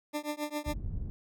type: tone with tremolo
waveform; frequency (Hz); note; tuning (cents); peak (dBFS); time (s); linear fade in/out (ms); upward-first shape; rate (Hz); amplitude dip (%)
20% pulse; 297.8; D4; +24; -25; 0.13-0.74; 20; triangle; 7.4; 100
type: low-pass noise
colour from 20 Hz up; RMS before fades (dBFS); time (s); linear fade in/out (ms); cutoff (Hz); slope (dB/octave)
pink; -36; 0.66-1.1; 0; 130; 12
effects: none